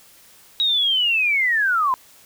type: linear sweep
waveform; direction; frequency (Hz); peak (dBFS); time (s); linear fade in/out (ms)
sine; down; 3833 to 987.8; -16; 0.6-1.94; 0
effects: white hiss -50 dBFS RMS until 2.25 s